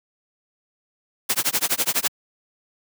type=noise with tremolo; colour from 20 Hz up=white; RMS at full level=-19 dBFS; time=1.29-2.08 s; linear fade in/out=10 ms; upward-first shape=sine; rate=12 Hz; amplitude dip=100%; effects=high-pass 150 Hz 12 dB/octave